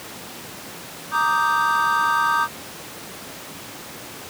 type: chord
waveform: triangle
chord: Eb major seventh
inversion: second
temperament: equal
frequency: 932.3 / 1174.7 / 1244.5 / 1568 Hz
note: Bb5 / D6 / Eb6 / G6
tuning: 0 / 0 / 0 / 0 cents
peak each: -21 dBFS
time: 1.11-2.48 s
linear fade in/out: 50 ms
effects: pink hiss -36 dBFS RMS until 4.29 s + high-pass 150 Hz 12 dB/octave